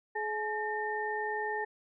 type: tone cluster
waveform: sine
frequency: 424.9 / 853 / 1815 Hz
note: G#4 / G#5 / A#6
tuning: +40 / +46 / -47 cents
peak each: -36 / -35 / -36 dBFS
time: 0.15-1.65 s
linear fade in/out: 10 ms
effects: none